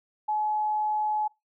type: tone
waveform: sine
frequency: 851 Hz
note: G#5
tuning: 42 cents sharp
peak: -24 dBFS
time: 0.28-1.28 s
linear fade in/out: 10 ms
effects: noise-tail reverb RT60 0.2 s tail -22 dB re dry